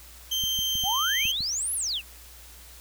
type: tone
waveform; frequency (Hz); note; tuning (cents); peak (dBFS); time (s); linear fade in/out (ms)
35% pulse; 3136; G7; 0; -23; 0.31-1.32; 10
type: clicks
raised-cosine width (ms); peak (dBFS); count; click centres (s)
5; -28; 6; 0.438 / 0.59 / 0.754 / 0.838 / 1.254 / 1.406
type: exponential two-way sweep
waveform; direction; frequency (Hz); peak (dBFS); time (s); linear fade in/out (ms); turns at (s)
sine; up then down; 695 to 11480 to 2448; -26; 0.83-2.02; 50; 1.74
effects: added 60 Hz sine -49 dBFS peak until 2.8 s + white hiss -49 dBFS RMS until 2.8 s